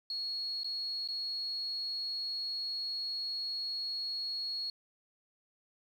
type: tone with dropouts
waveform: sine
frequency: 4325 Hz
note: C#8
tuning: 43 cents flat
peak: -34 dBFS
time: 0.1-4.7 s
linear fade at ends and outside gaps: 2 ms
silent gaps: 0.634-0.644 / 1.076-1.086 s
effects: 10-bit